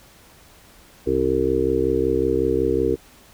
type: harmonic tone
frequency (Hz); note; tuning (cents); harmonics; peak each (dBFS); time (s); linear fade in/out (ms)
65.41; C2; 0; 1 / 2 / 4 / 5 / 6 / 7; -29 / -31 / -27 / -24 / -22 / -22; 1.06-2.96; 20
effects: pink hiss -50 dBFS RMS until 3.33 s